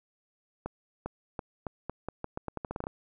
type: accelerating click train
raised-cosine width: 1 ms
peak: -20 dBFS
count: 16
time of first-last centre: 0.66-2.869 s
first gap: 400 ms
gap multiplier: 0.83
effects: none